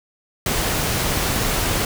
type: noise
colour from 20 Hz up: pink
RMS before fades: -21 dBFS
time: 0.46-1.85 s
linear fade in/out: 2 ms
effects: none